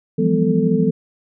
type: tone cluster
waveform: sine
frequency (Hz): 165.4 / 178 / 202.4 / 247.2 / 441.5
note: E3 / F3 / G#3 / B3 / A4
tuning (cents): +6 / +33 / -44 / +2 / +6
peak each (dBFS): -20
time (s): 0.18-0.91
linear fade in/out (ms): 10
effects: none